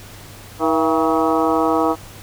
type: harmonic tone with a mistuned harmonic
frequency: 159.7 Hz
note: D#3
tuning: 45 cents sharp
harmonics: 2 / 3 / 4 / 5 / 6 / 7 / 8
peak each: -19 / -21 / -22 / -23 / -24 / -24 / -25 dBFS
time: 0.59-1.96 s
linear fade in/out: 50 ms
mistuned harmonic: 4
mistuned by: +85 cents
effects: added 101 Hz sine -41 dBFS peak until 2.22 s + pink hiss -40 dBFS RMS until 2.22 s